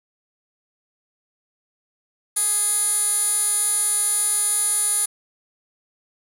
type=tone with band-pass filter; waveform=15% pulse; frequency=415.3 Hz; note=G#4; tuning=in tune; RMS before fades=-21 dBFS; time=2.36-5.06 s; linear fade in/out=10 ms; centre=10000 Hz; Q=8.5; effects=none